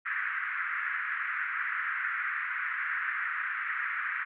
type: band-pass noise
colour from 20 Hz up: white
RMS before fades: -33 dBFS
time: 0.05-4.25 s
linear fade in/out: 20 ms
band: 1300 to 2000 Hz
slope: 48 dB/octave
effects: none